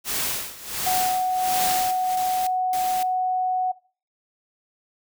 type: noise with tremolo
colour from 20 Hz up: white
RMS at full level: -25 dBFS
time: 0.04-2.18 s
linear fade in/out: 50 ms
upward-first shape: sine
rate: 1.4 Hz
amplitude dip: 85%
type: tone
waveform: sine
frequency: 740 Hz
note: F#5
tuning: in tune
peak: -20 dBFS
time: 0.86-3.72 s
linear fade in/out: 10 ms
type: noise bursts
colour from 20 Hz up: white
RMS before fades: -33 dBFS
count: 3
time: 1.61-3.03 s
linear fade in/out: 2 ms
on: 300 ms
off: 260 ms
effects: noise-tail reverb RT60 0.4 s tail -20 dB re dry